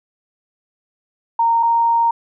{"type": "tone pair in turn", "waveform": "sine", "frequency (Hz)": [924, 928.3], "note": ["A#5", "A#5"], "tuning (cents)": [-16, -7], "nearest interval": "unison", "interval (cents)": 9, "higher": "second", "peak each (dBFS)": -12, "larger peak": "neither", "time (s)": [[1.39, 1.63], [1.63, 2.11]], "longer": "second", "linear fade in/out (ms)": 5, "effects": []}